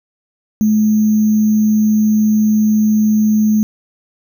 sine tone with sample-and-hold, 214.1 Hz, A3, 47 cents flat, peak -9 dBFS, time 0.61-3.63 s, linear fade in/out 0 ms, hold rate 6300 Hz, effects none

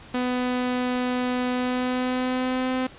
sawtooth tone with pitch glide, 249.7 to 257.2 Hz, B3 to C4, +19 to -30 cents, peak -19 dBFS, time 0.14-2.87 s, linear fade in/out 5 ms, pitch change +51 cents, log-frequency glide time 1.52-2.73 s, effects pink hiss -46 dBFS RMS until 2.98 s + resampled to 8000 Hz

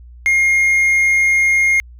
triangle tone, 2134 Hz, C7, 34 cents sharp, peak -9 dBFS, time 0.26-1.8 s, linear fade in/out 0 ms, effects added 60 Hz sine -36 dBFS peak until 1.99 s

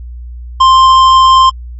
sine tone with tanh clipping, 1049 Hz, C6, 4 cents sharp, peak -4 dBFS, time 0.6-1.5 s, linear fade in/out 10 ms, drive 11 dB, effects added 60 Hz sine -23 dBFS peak until 1.79 s + MP3 32 kbps

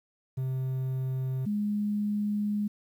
triangle / sine tone pair in turn, 130.81 / 207.6 Hz, C3 / G#3, 0 / 0 cents, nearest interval minor sixth, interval 800 cents, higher second, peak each -26 dBFS, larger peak neither, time 0.37-1.46 / 1.46-2.68 s, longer second, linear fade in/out 10 ms, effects 10-bit

